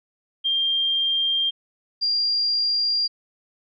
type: tone pair in turn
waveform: sine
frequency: 3191 / 4781 Hz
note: G7 / D8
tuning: +30 / +30 cents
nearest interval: perfect fifth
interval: 700 cents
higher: second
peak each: -19 dBFS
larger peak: neither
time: 0.44-1.51 / 2.01-3.08 s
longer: neither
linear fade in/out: 20 ms
effects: none